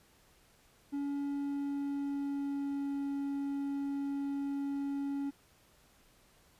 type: tone with pitch glide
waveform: triangle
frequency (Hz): 282.9 to 279.8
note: C#4 to C#4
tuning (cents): +35 to +16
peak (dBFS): -31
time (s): 0.92-5.31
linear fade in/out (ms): 20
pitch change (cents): -19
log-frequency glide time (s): 1.19-3.08
effects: pink hiss -65 dBFS RMS until 6.59 s + resampled to 32000 Hz